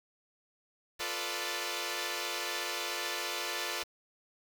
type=chord; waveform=5% pulse; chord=B half-diminished seventh; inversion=second; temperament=equal; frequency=349.2 / 440 / 493.9 / 587.3 Hz; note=F4 / A4 / B4 / D5; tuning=0 / 0 / 0 / 0 cents; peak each=-28 dBFS; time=0.99-3.84 s; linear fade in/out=20 ms; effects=8-bit